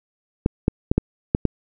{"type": "clicks", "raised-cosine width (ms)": 3, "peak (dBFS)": -3, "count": 6, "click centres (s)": [0.461, 0.681, 0.915, 0.98, 1.349, 1.453], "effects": []}